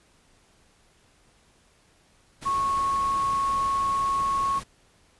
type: tone in noise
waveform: sine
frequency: 1100 Hz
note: C#6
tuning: 14 cents flat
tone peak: -22 dBFS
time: 2.45-4.6 s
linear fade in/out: 20 ms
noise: pink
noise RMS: -39 dBFS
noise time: 2.41-4.64 s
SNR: +14 dB
effects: pink hiss -61 dBFS RMS until 5.19 s + resampled to 24000 Hz